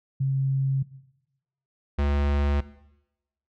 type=tone pair in turn; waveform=sine / square; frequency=135 / 71.51 Hz; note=C#3 / D2; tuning=-45 / -46 cents; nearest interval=major seventh; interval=1101 cents; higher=first; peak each=-21 / -22 dBFS; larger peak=first; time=0.2-0.83 / 1.98-2.61 s; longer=neither; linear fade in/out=10 ms; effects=noise-tail reverb RT60 0.9 s tail -17 dB re dry + low-pass 3000 Hz 12 dB/octave